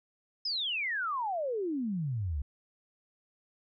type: exponential sweep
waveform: sine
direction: down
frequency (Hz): 5230 to 65.41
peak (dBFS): -30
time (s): 0.45-2.42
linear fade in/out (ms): 5
effects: none